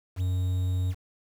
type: tone with quantisation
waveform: triangle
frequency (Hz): 91.6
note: F#2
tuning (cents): -17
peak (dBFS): -22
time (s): 0.16-0.95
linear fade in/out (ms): 50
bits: 8
effects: none